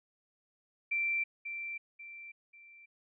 sine tone with echo, 2349 Hz, D7, in tune, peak -29 dBFS, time 0.91-1.24 s, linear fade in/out 10 ms, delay 540 ms, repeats 3, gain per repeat -8 dB, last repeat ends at 2.86 s, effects none

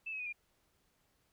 sine tone with pitch steps, 2637 / 2557 / 2480 / 2406 Hz, E7 / D#7 / D#7 / D7, 0 / +47 / -6 / +41 cents, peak -38 dBFS, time 0.06-0.328 s, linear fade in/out 10 ms, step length 67 ms, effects pink hiss -75 dBFS RMS until 1.32 s

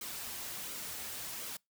white noise with flanger, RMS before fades -42 dBFS, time 0.01-1.57 s, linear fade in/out 5 ms, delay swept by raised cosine 1.1 to 6.8 ms, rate 1.4 Hz, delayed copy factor -0.5, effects noise-tail reverb RT60 0.2 s tail -26 dB re dry

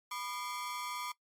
sawtooth ring-modulated tone, 1100 Hz, C#6, 14 cents flat, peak -31 dBFS, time 0.11-1.12 s, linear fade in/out 5 ms, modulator 112 Hz, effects noise-tail reverb RT60 0.1 s tail -20 dB re dry + MP3 64 kbps

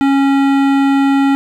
sine tone with hard clipping, 275.3 Hz, C#4, 12 cents flat, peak -11 dBFS, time 0.01-1.35 s, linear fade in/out 0 ms, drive 16 dB, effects none

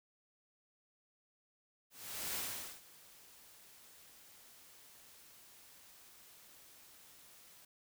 white noise with ADSR envelope, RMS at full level -39 dBFS, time 1.9-7.65 s, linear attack 450 ms, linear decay 450 ms, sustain -21 dB, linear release 4 ms, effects none

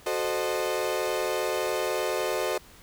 35% pulse chord, F# diminished seventh, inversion none, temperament equal with one note detuned, 370 / 440 / 523.3 / 615.1 Hz, F#4 / A4 / C5 / Eb5, 0 / 0 / 0 / -20 cents, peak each -30 dBFS, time 0.06-2.58 s, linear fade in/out 5 ms, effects pink hiss -52 dBFS RMS until 2.82 s

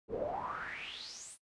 brown noise with band-pass filter sweep, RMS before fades -41 dBFS, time 0.08-1.38 s, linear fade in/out 50 ms, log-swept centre 400 to 10000 Hz, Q 6.9, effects noise-tail reverb RT60 0.1 s tail -23 dB re dry + resampled to 24000 Hz

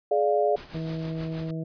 sine chord, D diminished, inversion second, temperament equal with one note detuned, 420.4 / 587.3 / 698.5 Hz, Ab4 / D5 / F5, +21 / 0 / 0 cents, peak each -24 / -24 / -25 dBFS, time 0.11-0.56 s, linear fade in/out 5 ms
pink noise with tremolo, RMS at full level -41 dBFS, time 0.56-1.51 s, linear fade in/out 5 ms, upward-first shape sine, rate 6.4 Hz, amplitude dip 65%
harmonic tone, 161.3 Hz, E3, 37 cents flat, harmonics 1 / 2 / 3 / 4, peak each -30 / -36 / -40 / -42 dBFS, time 0.74-1.64 s, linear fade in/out 10 ms
blue noise, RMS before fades -43 dBFS, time 0.77-1.08 s, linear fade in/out 50 ms
effects resampled to 11025 Hz

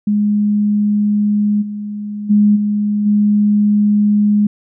sine tone with level steps, 207.7 Hz, G#3, in tune, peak -11 / -21 / -7 / -13 / -9 dBFS, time 0.07-4.47 s, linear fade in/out 5 ms, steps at 1.61 / 2.29 / 2.55 / 3.05 s, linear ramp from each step 20 ms, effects none

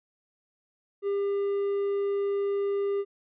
triangle tone, 400.4 Hz, G4, 37 cents sharp, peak -23 dBFS, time 1.02-3.05 s, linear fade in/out 50 ms, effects resampled to 8000 Hz

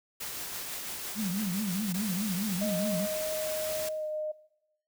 white noise with tremolo, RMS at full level -37 dBFS, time 0.2-1.93 s, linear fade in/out 10 ms, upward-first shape sine, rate 6 Hz, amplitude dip 25%
sine tone with vibrato, 196 Hz, G3, in tune, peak -29 dBFS, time 1.15-3.08 s, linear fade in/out 50 ms, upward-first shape triangle, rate 4.8 Hz, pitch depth 240 cents each way
white noise, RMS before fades -37 dBFS, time 1.94-3.89 s, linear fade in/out 5 ms
sine tone with pitch glide, 622 to 614.1 Hz, D#5 to D#5, -1 to -23 cents, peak -31 dBFS, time 2.61-4.32 s, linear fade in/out 10 ms, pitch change -22 cents, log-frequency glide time 3.97-4.04 s
effects noise-tail reverb RT60 0.9 s tail -18 dB re dry

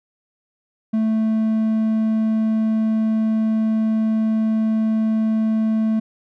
triangle tone, 220 Hz, A3, in tune, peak -14 dBFS, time 0.93-6 s, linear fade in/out 10 ms, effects none

